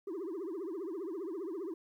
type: tone with vibrato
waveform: sine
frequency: 358.4 Hz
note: F4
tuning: 45 cents sharp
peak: -34 dBFS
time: 0.07-1.74 s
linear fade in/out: 5 ms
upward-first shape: triangle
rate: 15 Hz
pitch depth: 280 cents each way
effects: tanh soft clip ceiling -36 dBFS + 12-bit